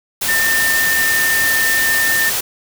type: tone in noise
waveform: sine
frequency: 1803 Hz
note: A6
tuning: 42 cents sharp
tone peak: -14 dBFS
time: 0.28-2.3 s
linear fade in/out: 10 ms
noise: white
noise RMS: -19 dBFS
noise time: 0.21-2.41 s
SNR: +2 dB
effects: none